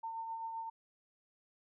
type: tone with tremolo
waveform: sine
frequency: 905 Hz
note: A5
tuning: 48 cents sharp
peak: -37 dBFS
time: 0.03-0.7 s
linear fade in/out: 10 ms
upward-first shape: triangle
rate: 7.7 Hz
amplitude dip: 40%
effects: none